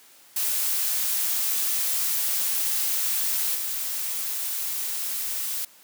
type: noise with level steps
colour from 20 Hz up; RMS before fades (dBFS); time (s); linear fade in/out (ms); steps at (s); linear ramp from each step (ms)
blue; -25 / -29; 0.36-5.65; 5; 3.54; 20
effects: white hiss -53 dBFS RMS until 5.83 s + high-pass 200 Hz 12 dB/octave